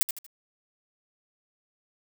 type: noise with echo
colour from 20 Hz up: blue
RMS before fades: -21 dBFS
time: 0.01-0.03 s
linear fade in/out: 0 ms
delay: 78 ms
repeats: 3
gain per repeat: -9 dB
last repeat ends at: 0.264 s
effects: none